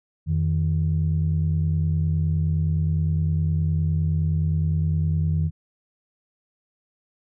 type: tone pair together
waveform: sine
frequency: 87.2 / 156.91 Hz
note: F2 / D#3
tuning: -2 / +15 cents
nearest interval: minor seventh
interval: 1017 cents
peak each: -21 dBFS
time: 0.26-5.51 s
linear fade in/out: 50 ms
effects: tanh soft clip ceiling -13 dBFS